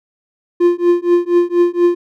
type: tone with tremolo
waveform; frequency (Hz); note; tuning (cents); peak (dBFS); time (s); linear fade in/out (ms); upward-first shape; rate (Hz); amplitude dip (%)
triangle; 349.2; F4; 0; -4; 0.6-1.95; 10; triangle; 4.2; 100
effects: none